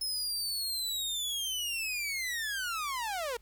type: linear sweep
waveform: sawtooth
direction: down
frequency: 5190 to 450 Hz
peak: -29 dBFS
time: 0.01-3.37 s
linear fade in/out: 5 ms
effects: added 50 Hz sine -58 dBFS peak until 3.41 s + pink hiss -67 dBFS RMS until 3.41 s